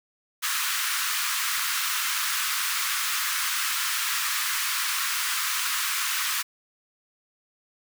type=high-pass noise; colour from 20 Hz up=pink; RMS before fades=-27 dBFS; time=0.42-6.43 s; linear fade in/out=20 ms; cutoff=1100 Hz; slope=48 dB/octave; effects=none